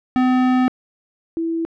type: tone pair in turn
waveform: square / sine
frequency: 254.4 / 329.8 Hz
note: C4 / E4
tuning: -48 / +1 cents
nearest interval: major third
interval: 449 cents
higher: second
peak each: -14 / -19 dBFS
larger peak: first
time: 0.16-0.68 / 1.37-1.65 s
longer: first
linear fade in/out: 0 ms
effects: low-pass 2000 Hz 12 dB/octave